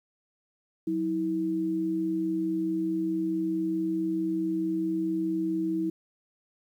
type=tone pair together; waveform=sine; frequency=184 / 323.4 Hz; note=F#3 / E4; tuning=-9 / -33 cents; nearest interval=minor seventh; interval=976 cents; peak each=-34 / -26 dBFS; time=0.87-5.9 s; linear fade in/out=5 ms; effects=10-bit